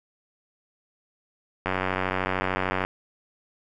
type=click train; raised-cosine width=0.5 ms; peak=-10 dBFS; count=112; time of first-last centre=1.66-2.85 s; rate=93.3 Hz; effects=none